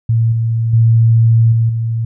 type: tone with level steps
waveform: sine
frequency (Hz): 114.2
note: A#2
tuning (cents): -35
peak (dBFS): -9 / -12 / -6 / -9 / -14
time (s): 0.09-2.05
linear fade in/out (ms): 5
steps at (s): 0.32 / 0.73 / 1.52 / 1.69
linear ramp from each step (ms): 5
effects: none